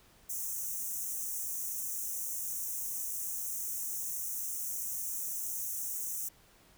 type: high-pass noise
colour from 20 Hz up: white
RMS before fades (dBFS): -37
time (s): 0.29-6.29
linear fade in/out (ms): 10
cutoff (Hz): 5800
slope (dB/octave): 96
effects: pink hiss -62 dBFS RMS until 6.77 s